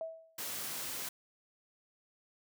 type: tone with exponential decay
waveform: sine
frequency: 650 Hz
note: E5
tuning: 24 cents flat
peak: -34 dBFS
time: 0.01-0.42 s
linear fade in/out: 1 ms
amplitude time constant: 87 ms
type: high-pass noise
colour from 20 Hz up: white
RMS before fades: -40 dBFS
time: 0.38-1.09 s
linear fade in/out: 5 ms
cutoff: 100 Hz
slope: 24 dB/octave
effects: none